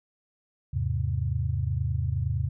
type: tone cluster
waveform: sine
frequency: 80.4 / 102.5 / 131.1 Hz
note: E2 / G#2 / C3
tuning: -43 / -22 / +4 cents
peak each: -29 dBFS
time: 0.73-2.49 s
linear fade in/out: 10 ms
effects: none